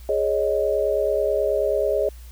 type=chord; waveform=sine; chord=Ab suspended fourth; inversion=none; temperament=just; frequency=415.3 / 553.7 / 623 Hz; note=Ab4 / Db5 / Eb5; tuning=0 / -2 / +2 cents; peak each=-23 dBFS; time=0.09-2.09 s; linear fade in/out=2 ms; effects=added 60 Hz sine -38 dBFS peak until 2.31 s + white hiss -52 dBFS RMS until 2.31 s